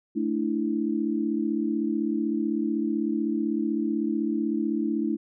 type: chord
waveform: sine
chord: A suspended fourth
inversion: none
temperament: equal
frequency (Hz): 220 / 293.7 / 329.6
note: A3 / D4 / E4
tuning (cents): 0 / 0 / 0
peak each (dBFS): -28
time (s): 0.15-5.17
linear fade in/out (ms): 20
effects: none

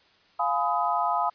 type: chord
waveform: sine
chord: F half-diminished seventh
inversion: none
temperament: just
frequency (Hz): 698.5 / 838.1 / 1005.8 / 1257.2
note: F5 / Ab5 / Cb6 / Eb6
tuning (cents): 0 / +16 / +31 / +18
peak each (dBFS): -28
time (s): 0.39-1.3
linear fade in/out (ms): 10
effects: white hiss -60 dBFS RMS until 1.34 s + resampled to 11025 Hz

